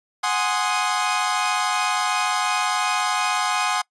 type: chord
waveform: sawtooth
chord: Ab dominant seventh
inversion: third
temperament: equal with one note detuned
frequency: 737.4 / 830.6 / 1046.5 / 1244.5 Hz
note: Gb5 / Ab5 / C6 / Eb6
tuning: -6 / 0 / 0 / 0 cents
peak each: -22 dBFS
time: 0.23-3.82 s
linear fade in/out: 10 ms
effects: noise-tail reverb RT60 0.1 s tail -24 dB re dry + resampled to 22050 Hz